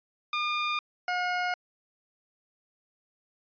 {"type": "tone pair in turn", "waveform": "20% pulse", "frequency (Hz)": [1210, 719.5], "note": ["D#6", "F#5"], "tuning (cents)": [-49, -49], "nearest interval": "major sixth", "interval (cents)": 900, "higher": "first", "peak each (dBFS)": -22, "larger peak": "neither", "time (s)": [[0.33, 0.79], [1.08, 1.54]], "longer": "neither", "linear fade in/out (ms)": 2, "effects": ["resampled to 11025 Hz"]}